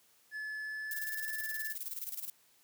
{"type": "tone with pitch glide", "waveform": "triangle", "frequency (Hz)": [1722, 1744], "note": ["A6", "A6"], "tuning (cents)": [-38, -16], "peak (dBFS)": -36, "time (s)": [0.31, 1.75], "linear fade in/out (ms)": 50, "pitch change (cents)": 22, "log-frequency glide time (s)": [0.53, 1.31]}
{"type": "noise with tremolo", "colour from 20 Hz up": "violet", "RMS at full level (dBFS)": -39, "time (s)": [0.91, 2.3], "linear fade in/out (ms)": 2, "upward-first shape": "square", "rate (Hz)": 19, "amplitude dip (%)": 70}
{"effects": ["white hiss -67 dBFS RMS until 2.63 s", "high-pass 100 Hz 12 dB/octave"]}